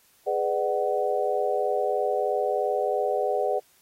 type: chord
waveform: sine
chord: G# half-diminished seventh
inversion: none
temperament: just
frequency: 415.3 / 498.4 / 598 / 747.5 Hz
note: G#4 / B4 / D5 / F#5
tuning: 0 / +16 / +31 / +17 cents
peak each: -28 dBFS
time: 0.26-3.6 s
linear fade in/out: 20 ms
effects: white hiss -61 dBFS RMS until 3.81 s + AAC 48 kbps